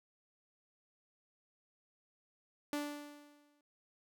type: tone with exponential decay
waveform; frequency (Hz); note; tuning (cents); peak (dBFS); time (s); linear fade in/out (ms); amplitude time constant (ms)
sawtooth; 292.5; D4; -7; -30; 2.73-3.61; 1; 190
effects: none